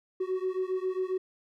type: beating tone pair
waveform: triangle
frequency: 370 / 377.4 Hz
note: F#4 / F#4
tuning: 0 / +34 cents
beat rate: 7.4 Hz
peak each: -28 / -29 dBFS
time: 0.2-1.18 s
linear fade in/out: 10 ms
effects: tanh soft clip ceiling -22 dBFS